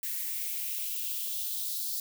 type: noise with high-pass filter sweep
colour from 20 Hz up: violet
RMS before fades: -34 dBFS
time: 0.03-2 s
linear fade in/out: 2 ms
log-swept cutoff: 1800 to 4400 Hz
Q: 3.1
effects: none